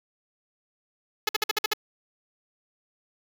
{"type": "tone bursts", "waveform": "5% pulse", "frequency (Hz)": 427.3, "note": "G#4", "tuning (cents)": 49, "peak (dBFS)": -10, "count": 7, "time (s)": [1.27, 1.735], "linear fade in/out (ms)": 5, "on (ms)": 21, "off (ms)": 53, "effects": []}